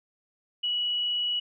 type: tone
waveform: sine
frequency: 2931 Hz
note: F#7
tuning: 17 cents flat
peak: -25 dBFS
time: 0.63-1.4 s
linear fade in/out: 10 ms
effects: none